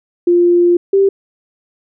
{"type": "tone pair in turn", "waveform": "sine", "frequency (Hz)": [349.2, 392], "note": ["F4", "G4"], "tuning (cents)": [0, 0], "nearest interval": "major second", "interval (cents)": 200, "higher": "second", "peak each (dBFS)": -7, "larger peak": "neither", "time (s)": [[0.27, 0.77], [0.93, 1.09]], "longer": "first", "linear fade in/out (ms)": 5, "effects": []}